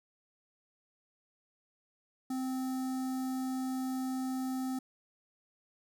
square tone with notch filter, 259.6 Hz, C4, 13 cents flat, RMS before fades -35 dBFS, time 2.3-4.79 s, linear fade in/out 5 ms, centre 2600 Hz, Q 0.51, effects none

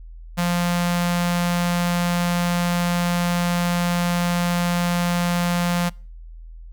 sawtooth tone with notch filter, 174.61 Hz, F3, in tune, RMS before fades -21 dBFS, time 0.37-5.9 s, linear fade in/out 20 ms, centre 350 Hz, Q 1.2, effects noise-tail reverb RT60 0.4 s tail -26 dB re dry + added 41 Hz sine -36 dBFS peak until 6.72 s

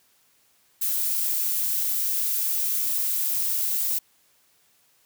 violet noise, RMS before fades -25 dBFS, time 0.81-3.99 s, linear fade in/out 10 ms, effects white hiss -63 dBFS RMS until 5.05 s + high-pass 60 Hz 12 dB/octave

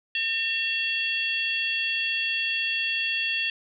harmonic tone with a mistuned harmonic, 906 Hz, A#5, 50 cents flat, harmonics 2 / 3 / 4 / 5, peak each -32 / -26 / -30 / -39 dBFS, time 0.15-3.5 s, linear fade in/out 2 ms, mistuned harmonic 4, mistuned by -140 cents, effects none

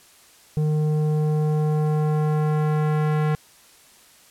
square tone with low-pass filter sweep, 152.7 Hz, D#3, 32 cents flat, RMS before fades -21 dBFS, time 0.57-3.35 s, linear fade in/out 0 ms, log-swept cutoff 390 to 1900 Hz, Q 0.9, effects white hiss -52 dBFS RMS until 4.3 s + low-pass 12000 Hz 12 dB/octave

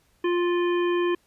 harmonic tone with a mistuned harmonic, 350.5 Hz, F4, 6 cents sharp, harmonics 1 / 3 / 5 / 7 / 9, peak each -21 / -31 / -35 / -38 / -40 dBFS, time 0.24-1.15 s, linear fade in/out 5 ms, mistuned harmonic 9, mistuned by -32 cents, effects pink hiss -65 dBFS RMS until 1.26 s + resampled to 32000 Hz

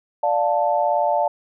sine chord, D minor, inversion none, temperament just, 587.3 / 704.8 / 881 Hz, D5 / F5 / A5, 0 / +16 / +2 cents, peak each -21 dBFS, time 0.23-1.28 s, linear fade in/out 5 ms, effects none

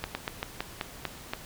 slowing click train, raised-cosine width 0.3 ms, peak -14 dBFS, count 8, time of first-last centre 0.04-1.335 s, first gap 110 ms, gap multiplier 1.17, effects pink hiss -46 dBFS RMS until 1.45 s

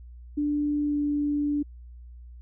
sine tone with pitch glide, 293.7 to 291.7 Hz, D4 to D4, 0 to -12 cents, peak -23 dBFS, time 0.37-1.63 s, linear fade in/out 10 ms, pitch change -12 cents, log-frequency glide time 0.86-0.96 s, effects added 60 Hz sine -42 dBFS peak until 2.41 s

